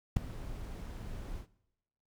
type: noise with ADSR envelope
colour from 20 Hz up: brown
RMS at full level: -24 dBFS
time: 0.16-1.47 s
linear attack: 9 ms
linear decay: 3 ms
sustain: -18 dB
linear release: 90 ms
effects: noise-tail reverb RT60 0.9 s tail -21 dB re dry